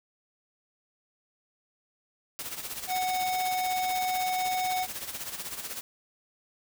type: noise with tremolo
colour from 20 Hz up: white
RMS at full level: -35 dBFS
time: 2.39-5.81 s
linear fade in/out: 0 ms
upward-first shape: sine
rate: 16 Hz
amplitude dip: 65%
type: harmonic tone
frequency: 740 Hz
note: F#5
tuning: in tune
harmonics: 1 / 3 / 5 / 7 / 9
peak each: -27 / -37 / -41 / -44 / -46 dBFS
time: 2.87-4.87 s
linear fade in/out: 50 ms
effects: none